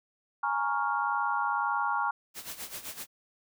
sine chord, Bb minor seventh, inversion third, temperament equal, 830.6 / 932.3 / 1108.7 / 1396.9 Hz, Ab5 / Bb5 / Db6 / F6, 0 / 0 / 0 / 0 cents, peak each -32 dBFS, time 0.43-2.11 s, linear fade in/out 5 ms
white noise with tremolo, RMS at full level -38 dBFS, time 2.34-3.07 s, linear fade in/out 50 ms, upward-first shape sine, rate 7.8 Hz, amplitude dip 75%
effects none

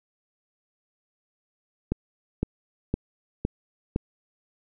click train, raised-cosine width 3 ms, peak -11 dBFS, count 5, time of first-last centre 1.92-3.961 s, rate 1.96 Hz, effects none

